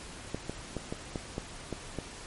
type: clicks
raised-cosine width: 2 ms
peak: -20 dBFS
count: 8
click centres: 0.346 / 0.496 / 0.767 / 0.925 / 1.158 / 1.381 / 1.727 / 1.987 s
effects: pink hiss -45 dBFS RMS until 2.26 s + MP3 48 kbps